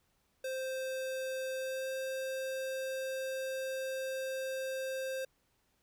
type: tone with pitch glide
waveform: square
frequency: 523.3 to 527.2 Hz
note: C5 to C5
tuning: 0 to +13 cents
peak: -36 dBFS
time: 0.44-5.25 s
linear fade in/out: 5 ms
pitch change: +13 cents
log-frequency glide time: 1.58-1.89 s
effects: pink hiss -75 dBFS RMS until 5.82 s